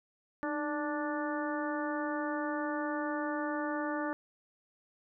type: harmonic tone with a mistuned harmonic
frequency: 293.7 Hz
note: D4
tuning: in tune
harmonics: 1 / 2 / 3 / 4 / 5 / 6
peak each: -35 / -38 / -40 / -41 / -42 / -43 dBFS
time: 0.43-4.13 s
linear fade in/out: 0 ms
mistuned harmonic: 1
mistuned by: +60 cents
effects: none